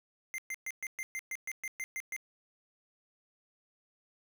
square tone bursts, 2087 Hz, C7, 5 cents flat, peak -36 dBFS, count 12, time 0.34-2.164 s, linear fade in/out 0 ms, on 42 ms, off 120 ms, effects none

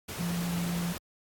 sine tone in noise, 172.7 Hz, F3, 19 cents flat, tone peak -29 dBFS, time 0.19-0.93 s, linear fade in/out 10 ms, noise pink, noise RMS -38 dBFS, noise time 0.08-0.98 s, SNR +6 dB, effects high-pass 60 Hz 12 dB/octave + AAC 64 kbps

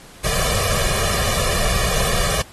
pink noise with comb filter, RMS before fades -20 dBFS, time 0.24-2.42 s, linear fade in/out 5 ms, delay 1.7 ms, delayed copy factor +0.95, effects pink hiss -44 dBFS RMS until 2.52 s + AAC 32 kbps

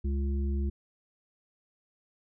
harmonic tone, 69.3 Hz, C#2, in tune, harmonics 1 / 3 / 5, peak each -27 / -37 / -41 dBFS, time 0.04-0.7 s, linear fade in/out 10 ms, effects none

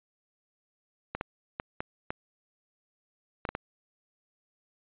clicks, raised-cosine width 0.5 ms, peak -17 dBFS, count 8, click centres 1.15 / 1.211 / 1.599 / 1.805 / 2.105 / 3.452 / 3.49 / 3.551 s, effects resampled to 8000 Hz

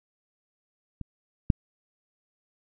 clicks, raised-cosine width 5 ms, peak -23 / -6 dBFS, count 2, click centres 1.013 / 1.502 s, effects none

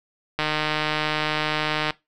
click train, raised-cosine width 0.3 ms, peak -7 dBFS, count 233, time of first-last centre 0.39-1.906 s, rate 153 Hz, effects noise-tail reverb RT60 0.2 s tail -20 dB re dry

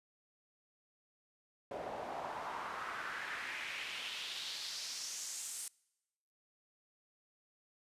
pink noise with band-pass filter sweep, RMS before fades -43 dBFS, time 1.71-5.68 s, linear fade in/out 2 ms, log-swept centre 580 to 8900 Hz, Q 2.5, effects noise-tail reverb RT60 1.0 s tail -26 dB re dry + resampled to 32000 Hz

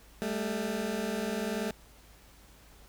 20% pulse tone pair together, 200 / 220.7 Hz, G3 / A3, +35 / +5 cents, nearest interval major second, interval 170 cents, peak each -30 / -28 dBFS, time 0.22-1.71 s, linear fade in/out 0 ms, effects added 53 Hz sine -57 dBFS peak until 2.88 s + pink hiss -58 dBFS RMS until 2.88 s

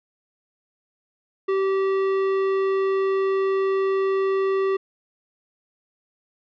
triangle tone with tanh clipping, 386.7 Hz, G4, 24 cents flat, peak -21 dBFS, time 1.48-4.77 s, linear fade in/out 10 ms, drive 17 dB, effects none

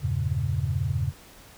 sine chord, E diminished seventh, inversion none, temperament equal, 82.41 / 98 / 116.54 / 138.59 Hz, E2 / G2 / Bb2 / Db3, 0 / 0 / 0 / 0 cents, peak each -30 / -29 / -30 / -28 dBFS, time 0-1.13 s, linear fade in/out 50 ms, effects pink hiss -50 dBFS RMS until 1.57 s

